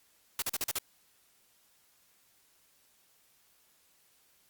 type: noise bursts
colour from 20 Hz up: white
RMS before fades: -32 dBFS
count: 6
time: 0.39-0.786 s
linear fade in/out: 2 ms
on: 31 ms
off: 42 ms
effects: white hiss -67 dBFS RMS until 4.49 s + Opus 48 kbps